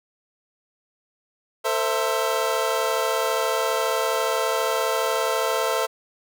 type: chord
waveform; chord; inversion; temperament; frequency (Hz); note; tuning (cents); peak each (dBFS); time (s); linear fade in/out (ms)
25% pulse; A minor; none; equal with one note detuned; 451.1 / 523.3 / 659.3; A4 / C5 / E5; +43 / 0 / 0; -22; 1.64-5.87; 20
effects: none